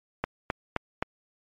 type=click train; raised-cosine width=0.5 ms; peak=-11 dBFS; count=4; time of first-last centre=0.24-1.025 s; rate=3.82 Hz; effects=MP3 48 kbps